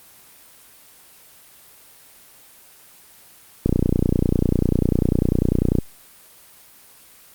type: click train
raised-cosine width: 3 ms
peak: -4 dBFS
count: 65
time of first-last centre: 3.66-5.786 s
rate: 30.1 Hz
effects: white hiss -48 dBFS RMS until 7.34 s + Opus 24 kbps